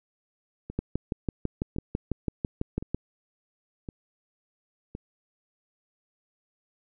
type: two click trains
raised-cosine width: 3 ms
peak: -23 / -14 dBFS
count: 5 / 14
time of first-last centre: 0.7-4.951 / 0.79-2.946 s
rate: 0.941 / 6.03 Hz
effects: none